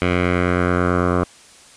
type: tone with low-pass filter sweep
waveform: 10% pulse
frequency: 89.2 Hz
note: F2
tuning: 37 cents sharp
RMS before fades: -18 dBFS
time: 0.02-1.24 s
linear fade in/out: 0 ms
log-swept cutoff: 2500 to 1100 Hz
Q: 2.3
effects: white hiss -46 dBFS RMS until 1.76 s + resampled to 22050 Hz